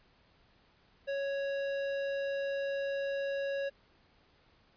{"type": "tone with hard clipping", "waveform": "sine", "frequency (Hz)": 554.4, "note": "C#5", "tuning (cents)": 0, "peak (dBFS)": -34, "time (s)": [1.07, 3.7], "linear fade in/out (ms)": 20, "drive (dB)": 13, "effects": ["pink hiss -66 dBFS RMS until 4.76 s", "resampled to 11025 Hz"]}